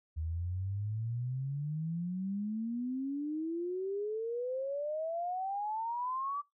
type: exponential sweep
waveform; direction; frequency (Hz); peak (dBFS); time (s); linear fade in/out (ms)
sine; up; 77.3 to 1168; -33; 0.16-6.42; 20
effects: noise-tail reverb RT60 0.2 s tail -25 dB re dry